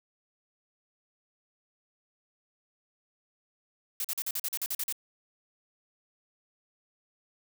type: noise bursts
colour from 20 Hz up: blue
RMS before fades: -32 dBFS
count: 11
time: 4-4.925 s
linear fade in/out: 2 ms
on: 45 ms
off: 43 ms
effects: none